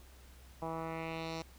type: tone with low-pass filter sweep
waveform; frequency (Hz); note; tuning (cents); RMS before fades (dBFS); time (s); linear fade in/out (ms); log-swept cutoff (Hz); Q
10% pulse; 162.8; E3; -21; -40; 0.62-1.42; 2; 920 to 5600; 2
effects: added 64 Hz sine -55 dBFS peak until 1.58 s + pink hiss -61 dBFS RMS until 1.58 s